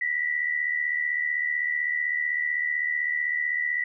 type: tone pair together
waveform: sine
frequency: 1899.7 / 1975.5 Hz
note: A#6 / B6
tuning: +32 / 0 cents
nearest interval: minor second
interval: 68 cents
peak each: -30 / -25 dBFS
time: 0.01-3.84 s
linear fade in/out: 5 ms
effects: none